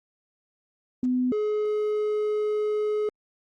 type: tone pair in turn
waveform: sine / triangle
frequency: 251.7 / 423.3 Hz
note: B3 / G#4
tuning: +33 / +33 cents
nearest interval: major sixth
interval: 900 cents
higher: second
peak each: -21 dBFS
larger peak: neither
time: 1.03-1.32 / 1.32-3.09 s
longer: second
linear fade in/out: 2 ms
effects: Opus 24 kbps